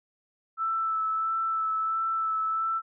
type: tone with vibrato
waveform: sine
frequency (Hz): 1318.5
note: E6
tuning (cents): 0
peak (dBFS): -25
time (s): 0.57-2.82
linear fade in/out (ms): 50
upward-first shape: sine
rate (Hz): 1.5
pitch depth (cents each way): 16
effects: none